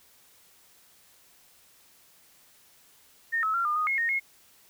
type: tone with pitch steps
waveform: sine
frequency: 1833 / 1293 / 1374 / 1208 / 1241 / 2160 / 1853 / 2162 Hz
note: A#6 / E6 / F6 / D6 / D#6 / C#7 / A#6 / C#7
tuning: -30 / -34 / -29 / +48 / -5 / -45 / -11 / -44 cents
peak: -24 dBFS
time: 3.32-4.2 s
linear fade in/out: 20 ms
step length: 110 ms
effects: white hiss -59 dBFS RMS until 4.69 s